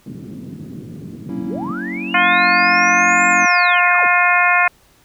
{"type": "band-pass noise", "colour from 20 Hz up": "pink", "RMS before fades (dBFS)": -32, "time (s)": [0.06, 1.72], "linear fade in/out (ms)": 5, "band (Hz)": [130, 300], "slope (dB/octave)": 24}
{"type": "chord", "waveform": "triangle", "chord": "F# dominant seventh", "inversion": "none", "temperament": "equal with one note detuned", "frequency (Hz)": [188.12, 233.1, 277.2, 329.6], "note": ["F#3", "A#3", "C#4", "E4"], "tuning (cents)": [29, 0, 0, 0], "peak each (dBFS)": -27, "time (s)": [1.29, 3.46], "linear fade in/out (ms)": 2}
{"type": "linear two-way sweep", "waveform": "sine", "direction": "up then down", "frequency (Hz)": [43.65, 7459, 43.65], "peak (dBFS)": -26, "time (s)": [1.42, 4.08], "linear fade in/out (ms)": 50, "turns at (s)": 3.29}
{"type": "harmonic tone", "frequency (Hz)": 354.7, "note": "F4", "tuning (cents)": 27, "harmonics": [2, 3, 4, 5, 6, 7], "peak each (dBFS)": [-18, -18, -18, -18, -18, -18], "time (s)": [2.14, 4.68], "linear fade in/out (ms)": 5}
{"effects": ["pink hiss -53 dBFS RMS until 5.04 s"]}